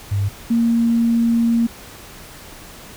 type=tone pair in turn; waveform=sine; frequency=100 / 232.1 Hz; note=G2 / A#3; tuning=+35 / -7 cents; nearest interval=octave + minor third; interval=1458 cents; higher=second; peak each=-16 / -13 dBFS; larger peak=second; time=0.11-0.29 / 0.5-1.67 s; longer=second; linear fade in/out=10 ms; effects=pink hiss -39 dBFS RMS until 2.96 s